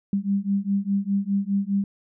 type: beating tone pair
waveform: sine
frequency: 196.2 / 201.1 Hz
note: G3 / G3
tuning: +2 / +44 cents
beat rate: 4.9 Hz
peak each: -24 dBFS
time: 0.13-1.84 s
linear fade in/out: 2 ms
effects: none